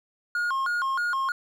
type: tone with vibrato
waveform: triangle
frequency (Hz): 1240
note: D#6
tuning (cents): -6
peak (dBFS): -22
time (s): 0.35-1.32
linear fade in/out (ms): 2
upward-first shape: square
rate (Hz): 3.2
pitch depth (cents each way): 250
effects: none